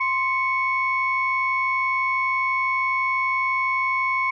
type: tone pair together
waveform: sine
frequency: 1046.3 / 2217 Hz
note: C6 / C#7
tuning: 0 / 0 cents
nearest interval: octave + minor second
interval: 1300 cents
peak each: -22 dBFS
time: 0-4.31 s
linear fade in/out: 10 ms
effects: tanh soft clip ceiling -12 dBFS